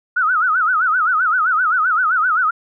sine tone with vibrato, 1371 Hz, F6, 32 cents flat, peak -13 dBFS, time 0.16-2.51 s, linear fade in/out 10 ms, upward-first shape sine, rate 7.7 Hz, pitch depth 180 cents each way, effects none

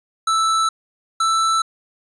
square tone pair in turn, 1318.5 / 1324.4 Hz, E6 / E6, 0 / +8 cents, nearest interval unison, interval 8 cents, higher second, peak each -16 dBFS, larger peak neither, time 0.27-0.69 / 1.2-1.62 s, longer neither, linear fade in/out 5 ms, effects resampled to 22050 Hz

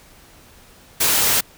white noise, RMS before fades -17 dBFS, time 1-1.41 s, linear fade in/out 10 ms, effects pink hiss -48 dBFS RMS until 1.57 s

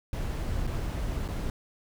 brown noise with dropouts, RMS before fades -31 dBFS, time 0.13-1.5 s, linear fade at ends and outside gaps 1 ms, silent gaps 0.669-0.674 / 1.28-1.286 s, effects none

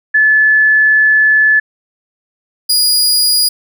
sine / sawtooth tone pair in turn, 1729 / 4890 Hz, A6 / D#8, -31 / -31 cents, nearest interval octave + tritone, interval 1800 cents, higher second, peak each -6 dBFS, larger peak neither, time 0.14-1.6 / 2.69-3.49 s, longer first, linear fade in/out 10 ms, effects none

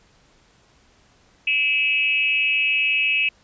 sine tone with frequency modulation, 2594 Hz, E7, 28 cents flat, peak -17 dBFS, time 1.47-3.29 s, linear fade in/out 5 ms, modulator 274 Hz, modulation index 0.74, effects pink hiss -57 dBFS RMS until 3.43 s + resampled to 16000 Hz

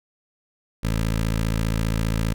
15% pulse tone with notch filter, 55 Hz, A1, in tune, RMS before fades -23 dBFS, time 0.83-2.34 s, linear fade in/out 10 ms, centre 740 Hz, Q 1.5, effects none

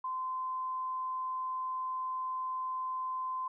sine tone, 1032 Hz, C6, 24 cents flat, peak -33 dBFS, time 0.04-3.48 s, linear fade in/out 5 ms, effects none

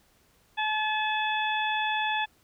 harmonic tone, 860 Hz, A5, 40 cents flat, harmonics 1 / 2 / 3 / 4, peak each -28 / -31 / -33 / -34 dBFS, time 0.57-2.26 s, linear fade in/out 20 ms, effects pink hiss -64 dBFS RMS until 2.43 s

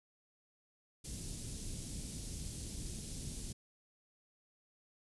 pink band-stop noise, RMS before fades -43 dBFS, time 1.04-3.53 s, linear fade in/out 10 ms, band 230 to 6000 Hz, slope 12 dB/octave, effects resampled to 24000 Hz

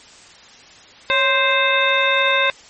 harmonic tone with a mistuned harmonic, 523.3 Hz, C5, in tune, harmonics 1 / 2 / 3 / 4 / 5 / 7, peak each -21 / -21 / -21 / -21 / -21 / -21 dBFS, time 1.1-2.5 s, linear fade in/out 0 ms, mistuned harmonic 1, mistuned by +92 cents, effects white hiss -44 dBFS RMS until 2.69 s + MP3 32 kbps

